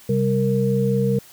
sine tone cluster, 132 / 197 / 464.2 Hz, C3 / G3 / A#4, +16 / +9 / -7 cents, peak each -21 dBFS, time 0.09-1.19 s, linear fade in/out 5 ms, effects white hiss -47 dBFS RMS until 1.32 s

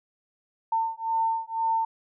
sine beating tone pair, 901 / 903 Hz, A5 / A5, +41 / +45 cents, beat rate 2 Hz, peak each -27 dBFS, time 0.72-1.85 s, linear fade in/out 5 ms, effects none

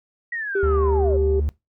sine linear sweep, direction down, 1925 to 514 Hz, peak -25 dBFS, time 0.32-1.17 s, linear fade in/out 5 ms
sine tone with pitch glide, 394.4 to 391.7 Hz, G4 to G4, +11 to -1 cents, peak -18 dBFS, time 0.55-1.4 s, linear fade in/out 5 ms, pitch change -12 cents, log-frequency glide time 1-1.24 s
triangle tone with vibrato, 73.42 Hz, D2, in tune, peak -17 dBFS, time 0.63-1.49 s, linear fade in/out 0 ms, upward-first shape sine, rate 14 Hz, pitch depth 17 cents each way
effects noise-tail reverb RT60 0.2 s tail -21 dB re dry + tanh soft clip ceiling -9 dBFS

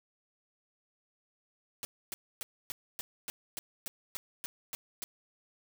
white noise bursts, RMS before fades -39 dBFS, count 12, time 1.83-5.04 s, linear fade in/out 0 ms, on 20 ms, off 270 ms, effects none

